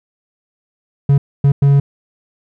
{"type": "tone bursts at uneven times", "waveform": "triangle", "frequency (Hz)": 140.3, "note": "C#3", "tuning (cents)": 21, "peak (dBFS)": -5, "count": 3, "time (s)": [[1.09, 1.18], [1.44, 1.52], [1.62, 1.8]], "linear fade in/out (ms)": 5, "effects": []}